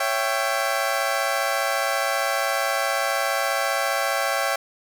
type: chord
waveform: 20% pulse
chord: C# diminished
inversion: none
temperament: equal with one note detuned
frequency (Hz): 554.4 / 669.2 / 784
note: C#5 / E5 / G5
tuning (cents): 0 / +26 / 0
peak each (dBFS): -21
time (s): 0-4.56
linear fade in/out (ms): 5
effects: none